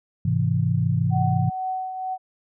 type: chord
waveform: sine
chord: Ab augmented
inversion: none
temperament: equal with one note detuned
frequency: 104.79 / 130.81 / 164.81 Hz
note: Ab2 / C3 / E3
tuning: +16 / 0 / 0 cents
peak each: -23 dBFS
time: 0.25-1.5 s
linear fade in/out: 5 ms
type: tone with tremolo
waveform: sine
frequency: 750 Hz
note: F#5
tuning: 23 cents sharp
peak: -23 dBFS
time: 1.1-2.18 s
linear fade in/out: 50 ms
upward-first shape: triangle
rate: 2.1 Hz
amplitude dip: 55%
effects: none